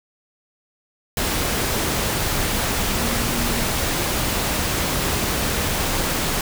sine tone in noise, 235.5 Hz, A#3, 18 cents sharp, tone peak -27 dBFS, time 2.96-3.64 s, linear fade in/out 2 ms, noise pink, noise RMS -22 dBFS, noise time 1.17-6.41 s, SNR -8 dB, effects none

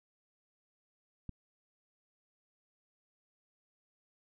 click, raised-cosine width 5 ms, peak -29 dBFS, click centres 1.293 s, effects none

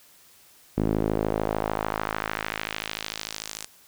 sawtooth tone with band-pass filter sweep, 53.4 Hz, G#1, 49 cents sharp, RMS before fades -29 dBFS, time 0.77-3.66 s, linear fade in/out 10 ms, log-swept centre 270 to 7800 Hz, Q 1.2, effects white hiss -55 dBFS RMS until 3.87 s

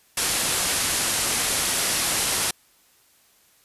white low-pass noise, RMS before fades -24 dBFS, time 0.17-2.51 s, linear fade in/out 5 ms, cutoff 12000 Hz, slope 96 dB/octave, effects white hiss -59 dBFS RMS until 3.64 s + resampled to 32000 Hz

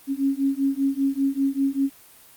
sine beating tone pair, 271.5 / 276.6 Hz, C#4 / C#4, -36 / -4 cents, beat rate 5.1 Hz, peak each -23 dBFS, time 0.07-1.9 s, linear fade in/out 50 ms, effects white hiss -50 dBFS RMS until 2.36 s + Opus 32 kbps

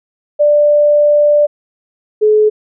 sine tone pair in turn, 590 / 426.9 Hz, D5 / G#4, +8 / +48 cents, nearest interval tritone, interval 560 cents, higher first, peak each -6 dBFS, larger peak neither, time 0.39-1.47 / 2.21-2.5 s, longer first, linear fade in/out 20 ms, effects none

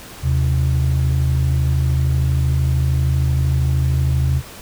sine tone pair together, 77.7 / 130.68 Hz, D#2 / C3, -2 / -2 cents, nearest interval major sixth, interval 900 cents, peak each -15 dBFS, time 0.22-4.42 s, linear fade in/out 50 ms, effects tanh soft clip ceiling -10 dBFS + pink hiss -37 dBFS RMS until 4.61 s

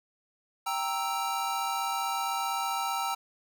square chord, E diminished, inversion first, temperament equal, 784 / 932.3 / 1318.5 Hz, G5 / Bb5 / E6, 0 / 0 / 0 cents, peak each -34 dBFS, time 0.66-3.15 s, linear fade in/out 10 ms, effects none

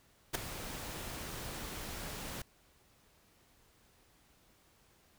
pink noise with ADSR envelope, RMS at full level -30 dBFS, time 0.33-2.42 s, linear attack 22 ms, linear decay 5 ms, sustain -13 dB, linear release 4 ms, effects pink hiss -67 dBFS RMS until 5.18 s

